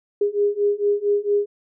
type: beating tone pair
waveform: sine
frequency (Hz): 407.1 / 411.5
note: G#4 / G#4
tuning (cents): -35 / -16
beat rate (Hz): 4.4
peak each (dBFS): -21 / -20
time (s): 0.21-1.46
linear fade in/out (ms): 5
effects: none